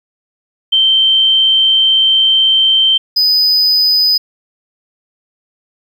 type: tone pair in turn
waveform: sine / triangle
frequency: 3121 / 4993 Hz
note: G7 / D#8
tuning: -8 / +5 cents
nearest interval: minor sixth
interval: 813 cents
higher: second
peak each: -7 dBFS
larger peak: neither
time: 0.72-2.98 / 3.16-4.18 s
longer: first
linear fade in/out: 10 ms
effects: 8-bit